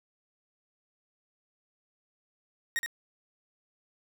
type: tone with echo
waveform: 40% pulse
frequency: 1869 Hz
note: A#6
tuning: 4 cents sharp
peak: -26 dBFS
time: 2.76-2.79 s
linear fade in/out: 0 ms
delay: 71 ms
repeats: 1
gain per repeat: -5 dB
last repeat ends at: 2.861 s
effects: none